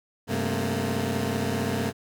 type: tone cluster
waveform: 20% pulse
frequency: 96.4 / 132.2 / 218.6 / 234.2 Hz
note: G2 / C3 / A3 / A#3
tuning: -28 / +18 / -11 / +8 cents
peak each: -26 dBFS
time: 0.27-1.93 s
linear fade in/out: 50 ms
effects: none